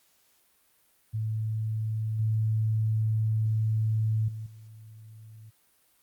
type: tone with level steps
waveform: sine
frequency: 109.7 Hz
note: A2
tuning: 5 cents flat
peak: -27 / -23 / -34 / -45 dBFS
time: 1.13-5.51 s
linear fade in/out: 20 ms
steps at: 2.19 / 4.28 / 4.46 s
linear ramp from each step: 5 ms
effects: white hiss -66 dBFS RMS until 6.02 s + Opus 48 kbps